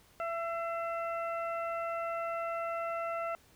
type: harmonic tone with a mistuned harmonic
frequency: 670 Hz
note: E5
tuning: 28 cents sharp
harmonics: 1 / 2 / 3 / 4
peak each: -35 / -37 / -47 / -48 dBFS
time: 0.2-3.35 s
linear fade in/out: 0 ms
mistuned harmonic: 3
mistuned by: +30 cents
effects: pink hiss -63 dBFS RMS until 3.55 s